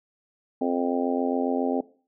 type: harmonic tone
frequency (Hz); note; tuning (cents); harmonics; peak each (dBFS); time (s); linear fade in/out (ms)
87.31; F2; 0; 3 / 4 / 5 / 6 / 7 / 8 / 9; -25 / -33 / -29 / -34 / -32 / -38 / -32; 0.61-1.81; 5
effects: noise-tail reverb RT60 0.4 s tail -19 dB re dry